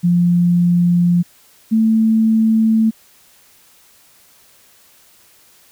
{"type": "tone pair in turn", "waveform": "sine", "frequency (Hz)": [174.61, 221.8], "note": ["F3", "A3"], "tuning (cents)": [0, 14], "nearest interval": "major third", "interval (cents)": 414, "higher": "second", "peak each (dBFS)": -10, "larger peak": "neither", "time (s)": [[0.03, 1.23], [1.71, 2.91]], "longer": "neither", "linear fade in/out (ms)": 20, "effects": ["white hiss -50 dBFS RMS until 5.71 s"]}